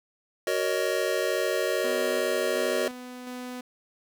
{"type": "chord", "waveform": "square", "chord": "D# minor seventh", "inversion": "first", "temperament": "just", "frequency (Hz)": [373.4, 466.7, 560, 622.3], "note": ["F#4", "A#4", "C#5", "D#5"], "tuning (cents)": [16, 2, 18, 0], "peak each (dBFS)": -31, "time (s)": [0.47, 2.88], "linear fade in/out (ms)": 2}
{"type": "tone with tremolo", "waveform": "sawtooth", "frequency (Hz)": 249.7, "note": "B3", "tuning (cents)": 19, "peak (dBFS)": -31, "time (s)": [1.84, 3.61], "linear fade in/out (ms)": 5, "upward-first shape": "square", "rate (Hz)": 1.4, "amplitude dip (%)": 35}
{"effects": []}